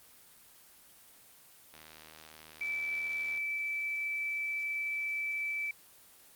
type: click train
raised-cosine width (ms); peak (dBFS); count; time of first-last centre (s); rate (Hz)
0.2; -33; 129; 1.74-3.375; 78.3
type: tone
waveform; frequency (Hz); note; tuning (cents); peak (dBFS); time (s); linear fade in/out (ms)
sine; 2316; D7; -25; -32; 2.61-5.71; 2
effects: white hiss -58 dBFS RMS until 6.35 s + Opus 24 kbps